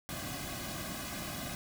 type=noise with comb filter; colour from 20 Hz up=pink; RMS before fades=-40 dBFS; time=0.09-1.55 s; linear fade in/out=0 ms; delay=2.2 ms; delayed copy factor=-0.95; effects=none